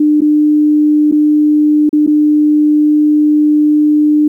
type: tone with dropouts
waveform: sine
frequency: 300.2 Hz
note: D4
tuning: 38 cents sharp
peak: -6 dBFS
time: 0-4.28 s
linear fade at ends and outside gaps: 5 ms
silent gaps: 0.207-0.217 / 1.114-1.122 / 1.893-1.929 / 2.065-2.074 s
effects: 8-bit